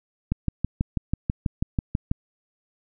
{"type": "click train", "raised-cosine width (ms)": 5, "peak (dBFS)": -10, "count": 12, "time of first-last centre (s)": [0.32, 2.114], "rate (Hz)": 6.13, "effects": []}